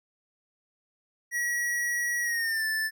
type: tone with pitch glide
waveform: square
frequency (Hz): 1918 to 1758.8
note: A#6 to A6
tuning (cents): +49 to -1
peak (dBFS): -27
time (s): 1.31-2.91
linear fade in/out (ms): 50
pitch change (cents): -150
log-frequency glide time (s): 2.22-2.65
effects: none